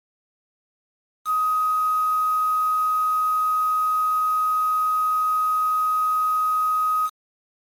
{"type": "tone with quantisation", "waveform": "sine", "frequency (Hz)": 1257, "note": "D#6", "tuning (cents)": 17, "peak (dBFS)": -18, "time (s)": [1.25, 7.1], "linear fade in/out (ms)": 50, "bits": 6, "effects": ["MP3 64 kbps"]}